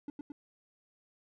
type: tone with echo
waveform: triangle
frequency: 289.7 Hz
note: D4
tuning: 24 cents flat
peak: -35 dBFS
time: 0.08-0.1 s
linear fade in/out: 2 ms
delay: 110 ms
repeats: 2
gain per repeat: -2 dB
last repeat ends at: 0.32 s
effects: none